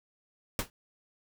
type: noise with exponential decay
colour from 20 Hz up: pink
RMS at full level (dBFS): -26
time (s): 0.59-0.7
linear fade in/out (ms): 1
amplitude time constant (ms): 22
effects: none